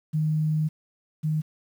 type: tone pair in turn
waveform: sine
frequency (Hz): 154.9 / 154.9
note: D#3 / D#3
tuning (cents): -7 / -7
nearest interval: unison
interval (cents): 0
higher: neither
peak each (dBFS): -21 / -22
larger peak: first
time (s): 0.13-0.69 / 1.23-1.42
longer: first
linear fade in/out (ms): 20
effects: 9-bit